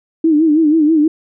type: tone with vibrato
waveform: sine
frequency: 311.1 Hz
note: D#4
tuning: in tune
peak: -8 dBFS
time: 0.24-1.08 s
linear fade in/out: 5 ms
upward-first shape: sine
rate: 6.2 Hz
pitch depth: 97 cents each way
effects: none